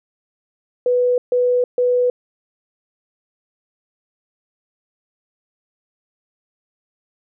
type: tone bursts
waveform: sine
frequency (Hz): 493.9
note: B4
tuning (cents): 0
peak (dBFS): -13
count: 3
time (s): 0.86-2.1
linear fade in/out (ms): 2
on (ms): 320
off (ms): 140
effects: none